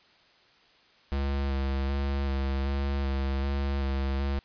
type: tone with vibrato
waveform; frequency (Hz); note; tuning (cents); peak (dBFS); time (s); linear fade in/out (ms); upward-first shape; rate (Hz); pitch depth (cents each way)
square; 68.6; C#2; -17; -27; 1.12-4.39; 0; square; 1.3; 19
effects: white hiss -60 dBFS RMS until 4.44 s + resampled to 11025 Hz